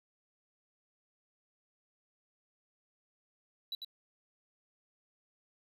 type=tone with echo; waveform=triangle; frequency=3939 Hz; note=B7; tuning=5 cents flat; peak=-34 dBFS; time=3.72-3.75 s; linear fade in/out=2 ms; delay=97 ms; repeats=1; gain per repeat=-5 dB; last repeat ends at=3.847 s; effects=none